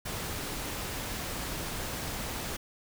pink noise, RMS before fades -36 dBFS, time 0.05-2.57 s, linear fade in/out 10 ms, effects none

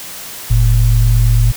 sine tone pair together, 45.32 / 114.2 Hz, F#1 / A#2, -35 / -35 cents, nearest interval octave + major third, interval 1600 cents, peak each -10 dBFS, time 0.5-1.52 s, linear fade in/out 10 ms, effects white hiss -29 dBFS RMS until 1.56 s

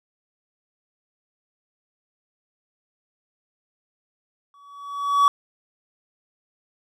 triangle tone with exponential growth, 1135 Hz, C#6, 41 cents sharp, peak -9 dBFS, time 4.54-5.28 s, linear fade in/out 1 ms, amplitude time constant 160 ms, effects none

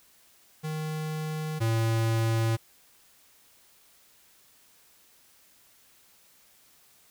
square tone pair in turn, 155.56 / 113.13 Hz, D#3 / A2, 0 / +49 cents, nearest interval tritone, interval 551 cents, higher first, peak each -31 / -24 dBFS, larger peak second, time 0.63-1.6 / 1.6-2.57 s, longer neither, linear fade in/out 20 ms, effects white hiss -60 dBFS RMS until 7.1 s

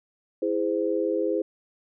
sine chord, E augmented, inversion none, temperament just, 329.6 / 412 / 515 Hz, E4 / G#4 / B#4, 0 / -14 / -28 cents, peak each -27 dBFS, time 0.42-1.42 s, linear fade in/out 5 ms, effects none

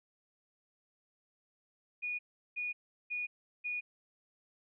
sine tone bursts, 2455 Hz, D#7, 24 cents flat, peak -34 dBFS, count 4, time 2.02-3.81 s, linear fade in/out 20 ms, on 170 ms, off 370 ms, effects none

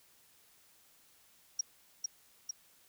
sine tone with echo, 5640 Hz, F8, 16 cents sharp, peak -28 dBFS, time 1.59-1.61 s, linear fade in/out 5 ms, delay 450 ms, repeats 2, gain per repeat -3 dB, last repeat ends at 2.51 s, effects white hiss -65 dBFS RMS until 2.88 s

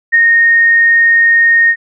sine tone with ADSR envelope, 1851 Hz, A#6, 13 cents flat, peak -3 dBFS, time 0.12-1.76 s, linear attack 25 ms, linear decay 16 ms, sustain -2 dB, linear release 63 ms, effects none

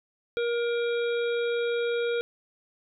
harmonic tone, 472.8 Hz, A#4, 24 cents sharp, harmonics 1 / 3 / 5 / 7 / 8, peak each -25 / -35 / -39 / -42 / -43 dBFS, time 0.37-2.21 s, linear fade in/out 0 ms, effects none

